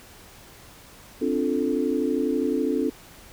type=chord; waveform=sine; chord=D minor seventh; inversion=third; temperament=equal; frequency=261.6 / 293.7 / 349.2 / 440 Hz; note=C4 / D4 / F4 / A4; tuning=0 / 0 / 0 / 0 cents; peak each=-26 / -26 / -29 / -27 dBFS; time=1.21-2.9 s; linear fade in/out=10 ms; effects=pink hiss -48 dBFS RMS until 3.32 s